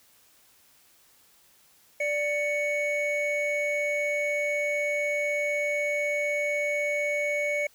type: tone pair together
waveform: triangle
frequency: 587.3 / 2226 Hz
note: D5 / C#7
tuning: 0 / +7 cents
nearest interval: octave + major seventh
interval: 2307 cents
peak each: -26 dBFS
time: 2-7.67 s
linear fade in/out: 5 ms
effects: white hiss -60 dBFS RMS until 7.74 s